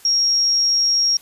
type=tone; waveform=sine; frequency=5588 Hz; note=F8; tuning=in tune; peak=-14 dBFS; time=0.05-1.17 s; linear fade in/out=2 ms; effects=white hiss -47 dBFS RMS until 1.21 s + resampled to 32000 Hz